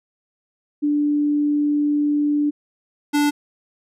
sine / square tone pair in turn, 293.7 / 292.4 Hz, D4 / D4, 0 / -7 cents, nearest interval unison, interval 7 cents, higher first, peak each -16 dBFS, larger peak neither, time 0.82-2.51 / 3.13-3.31 s, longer first, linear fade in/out 20 ms, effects resampled to 32000 Hz

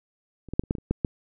clicks, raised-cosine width 3 ms, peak -30 / -17 / -7 / -30 / -10 / -18 / -28 / -10 / -10 dBFS, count 9, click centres 0.487 / 0.536 / 0.595 / 0.637 / 0.709 / 0.752 / 0.784 / 0.91 / 1.048 s, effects none

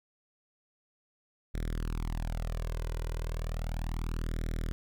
sawtooth tone with flanger, 40.19 Hz, E1, 43 cents flat, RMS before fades -34 dBFS, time 1.54-4.72 s, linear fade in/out 0 ms, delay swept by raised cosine 0.53 to 2.03 ms, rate 0.34 Hz, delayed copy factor +0.8, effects none

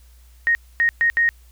sine tone bursts at uneven times, 1864.7 Hz, A#6, in tune, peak -14 dBFS, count 4, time 0.47-0.55 / 0.8-0.89 / 1.01-1.1 / 1.17-1.29 s, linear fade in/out 0 ms, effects added 60 Hz sine -46 dBFS peak until 1.51 s + white hiss -58 dBFS RMS until 1.51 s

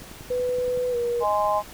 click train, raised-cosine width 3 ms, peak -28 dBFS, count 9, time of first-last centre 0.02-0.775 s, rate 10.6 Hz
sine tone with pitch glide, 497.4 to 477.7 Hz, B4 to A#4, +12 to +42 cents, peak -22 dBFS, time 0.3-1.24 s, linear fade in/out 10 ms, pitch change -70 cents, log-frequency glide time 0.91-0.96 s
sine chord, Ab major, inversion second, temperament just, 623 / 830.6 / 1038.3 Hz, Eb5 / Ab5 / C6, +2 / 0 / -14 cents, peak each -24 / -24 / -24 dBFS, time 1.2-1.63 s, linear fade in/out 50 ms
effects pink hiss -43 dBFS RMS until 1.73 s

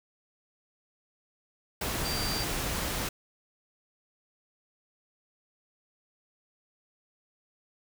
sine tone in noise, 4700 Hz, D8, 1 cent sharp, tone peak -34 dBFS, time 2.05-2.44 s, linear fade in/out 5 ms, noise pink, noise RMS -32 dBFS, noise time 1.81-3.09 s, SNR -5 dB, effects none

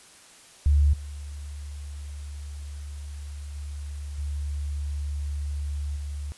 sine tone with level steps, 72.5 Hz, D2, 22 cents flat, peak -16 / -34 / -32 / -27 / -30 dBFS, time 0.66-6.32 s, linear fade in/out 0 ms, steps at 0.93 / 3.55 / 4.18 / 5.96 s, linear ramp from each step 5 ms, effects white hiss -51 dBFS RMS until 6.37 s + resampled to 24000 Hz

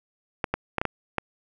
clicks, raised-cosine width 0.5 ms, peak -9 dBFS, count 6, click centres 0.442 / 0.54 / 0.783 / 0.815 / 0.853 / 1.183 s, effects none

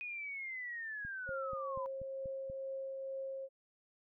sine linear sweep, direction down, 2489 to 978 Hz, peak -40 dBFS, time 0.01-1.86 s, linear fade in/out 0 ms
click train, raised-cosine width 5 ms, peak -38 dBFS, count 7, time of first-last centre 1.05-2.499 s, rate 4.14 Hz
sine tone with tremolo, 537 Hz, C5, 45 cents sharp, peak -38 dBFS, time 1.26-3.49 s, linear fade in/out 50 ms, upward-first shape triangle, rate 2.2 Hz, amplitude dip 25%
effects none

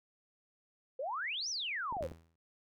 sine exponential two-way sweep, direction up then down, 490 to 6180 to 490 Hz, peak -35 dBFS, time 0.99-2.07 s, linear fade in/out 5 ms, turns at 1.49 s
clicks, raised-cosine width 2 ms, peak -33 dBFS, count 5, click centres 1.925 / 1.968 / 2.009 / 2.04 / 2.117 s
sawtooth tone with exponential decay, 82.41 Hz, E2, in tune, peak -36 dBFS, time 2.02-2.36 s, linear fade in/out 5 ms, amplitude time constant 73 ms
effects noise-tail reverb RT60 0.2 s tail -21 dB re dry

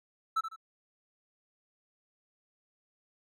triangle tone with echo, 1318.5 Hz, E6, in tune, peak -24 dBFS, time 0.36-0.41 s, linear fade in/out 10 ms, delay 76 ms, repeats 2, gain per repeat -9 dB, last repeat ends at 0.562 s, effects none

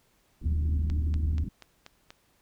pink low-pass noise, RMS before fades -36 dBFS, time 0.41-1.49 s, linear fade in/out 5 ms, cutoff 310 Hz, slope 48 dB/octave
sine tone, 76.5 Hz, D#2, 29 cents flat, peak -24 dBFS, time 0.45-1.44 s, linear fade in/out 5 ms
click train, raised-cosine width 0.2 ms, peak -27 dBFS, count 6, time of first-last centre 0.9-2.105 s, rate 4.15 Hz
effects pink hiss -67 dBFS RMS until 2.41 s

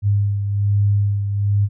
sine beating tone pair, 101.4 / 102.6 Hz, G#2 / G#2, -41 / -21 cents, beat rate 1.2 Hz, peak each -15 / -24 dBFS, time 0.02-1.69 s, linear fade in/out 50 ms, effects none

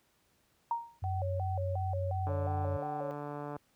sine tone with exponential decay, 933 Hz, A#5, 1 cent sharp, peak -26 dBFS, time 0.71-0.99 s, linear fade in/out 2 ms, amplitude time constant 59 ms
sine tone, 92.5 Hz, F#2, in tune, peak -31 dBFS, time 1.02-2.77 s, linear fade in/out 10 ms
sine tone with vibrato, 650 Hz, E5, 24 cents flat, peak -36 dBFS, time 1.04-3.11 s, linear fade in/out 0 ms, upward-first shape square, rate 2.8 Hz, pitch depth 270 cents each way
click train, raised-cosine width 1 ms, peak -27 dBFS, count 190, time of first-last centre 2.27-3.565 s, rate 146 Hz
effects pink hiss -71 dBFS RMS until 3.75 s + high-pass 60 Hz 12 dB/octave

